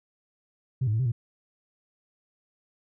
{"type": "tone with pitch steps", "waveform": "sine", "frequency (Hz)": [129.7, 106.2, 111.2, 130.5, 116.9], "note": ["C3", "G#2", "A2", "C3", "A#2"], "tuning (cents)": [-15, 39, 19, -4, 5], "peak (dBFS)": -21, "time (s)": [0.81, 1.12], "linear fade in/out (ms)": 10, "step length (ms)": 62, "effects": ["tanh soft clip ceiling -19 dBFS"]}